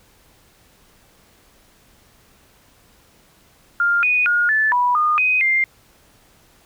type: tone with pitch steps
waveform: sine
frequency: 1401 / 2478 / 1431 / 1745 / 981 / 1222 / 2507 / 2102 Hz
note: F6 / D#7 / F6 / A6 / B5 / D#6 / D#7 / C7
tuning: +5 / -8 / +42 / -15 / -12 / -32 / +12 / +7 cents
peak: -14 dBFS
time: 3.8-5.64 s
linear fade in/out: 2 ms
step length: 230 ms
effects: pink hiss -54 dBFS RMS until 6.65 s